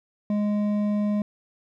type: tone with hard clipping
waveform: triangle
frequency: 207.7 Hz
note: G#3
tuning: in tune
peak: -23 dBFS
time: 0.3-1.22 s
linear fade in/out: 2 ms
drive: 11 dB
effects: none